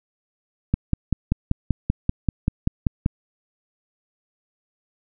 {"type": "click train", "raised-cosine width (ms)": 5, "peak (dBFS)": -6, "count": 13, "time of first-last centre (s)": [0.74, 3.061], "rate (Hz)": 5.17, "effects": []}